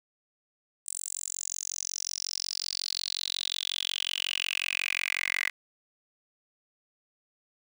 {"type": "tone with high-pass filter sweep", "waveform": "10% pulse", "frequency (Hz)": 45.51, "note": "F#1", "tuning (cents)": -28, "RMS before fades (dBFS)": -33, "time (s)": [0.86, 5.5], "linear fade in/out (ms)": 10, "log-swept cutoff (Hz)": [8300, 2000], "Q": 7.1, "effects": []}